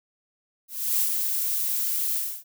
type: noise with ADSR envelope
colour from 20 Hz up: violet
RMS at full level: -22 dBFS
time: 0.68-2.44 s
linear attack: 320 ms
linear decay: 81 ms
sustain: -4 dB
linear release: 290 ms
effects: none